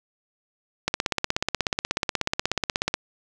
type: click train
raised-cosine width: 0.2 ms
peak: -5 dBFS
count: 35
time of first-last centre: 0.88-2.941 s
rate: 16.5 Hz
effects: none